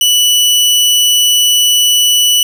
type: tone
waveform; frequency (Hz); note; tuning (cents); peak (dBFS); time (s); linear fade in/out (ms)
sawtooth; 2960; F#7; 0; -4; 0.01-2.43; 2
effects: none